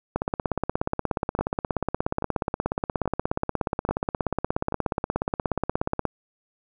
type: two click trains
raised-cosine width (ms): 1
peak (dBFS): -14 / -10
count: 5 / 100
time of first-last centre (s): 1.39-4.723 / 0.16-6.053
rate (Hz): 1.2 / 16.8
effects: none